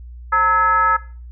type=tone with frequency modulation; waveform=sine; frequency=1298 Hz; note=E6; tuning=27 cents flat; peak=-12 dBFS; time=0.32-0.97 s; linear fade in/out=10 ms; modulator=384 Hz; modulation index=0.93; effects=noise-tail reverb RT60 0.4 s tail -18 dB re dry + added 60 Hz sine -33 dBFS peak until 1.31 s